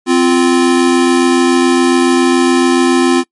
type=tone pair together; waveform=square; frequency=260 / 347.1 Hz; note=C4 / F4; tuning=-11 / -11 cents; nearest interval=perfect fourth; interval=500 cents; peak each=-11 dBFS; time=0.06-3.24 s; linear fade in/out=50 ms; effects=noise-tail reverb RT60 0.1 s tail -24 dB re dry + MP3 48 kbps